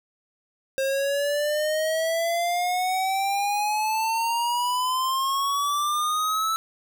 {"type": "exponential sweep", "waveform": "square", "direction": "up", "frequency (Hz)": [533, 1321], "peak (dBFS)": -23, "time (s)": [0.78, 6.56], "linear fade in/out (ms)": 0, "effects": []}